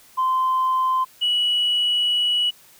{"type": "tone pair in turn", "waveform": "sine", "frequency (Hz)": [1036, 2935], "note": ["C6", "F#7"], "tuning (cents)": [-17, -15], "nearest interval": "octave + tritone", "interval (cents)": 1802, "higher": "second", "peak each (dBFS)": -16, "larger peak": "neither", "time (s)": [[0.17, 1.05], [1.21, 2.51]], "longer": "second", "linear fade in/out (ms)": 20, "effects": ["tanh soft clip ceiling -14 dBFS", "white hiss -51 dBFS RMS until 2.79 s"]}